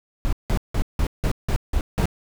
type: noise bursts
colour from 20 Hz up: brown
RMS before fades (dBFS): -20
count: 8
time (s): 0.25-2.056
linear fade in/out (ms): 0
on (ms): 77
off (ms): 170
effects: none